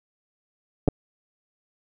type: clicks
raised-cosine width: 2 ms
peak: -7 dBFS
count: 2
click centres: 0.878 / 0.885 s
effects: none